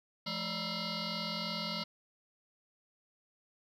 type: tone with frequency modulation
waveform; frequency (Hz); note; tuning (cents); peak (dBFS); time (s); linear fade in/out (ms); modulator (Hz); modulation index
sine; 2107; C7; +12; -33; 0.26-1.84; 10; 387; 7
effects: tanh soft clip ceiling -31 dBFS + 12-bit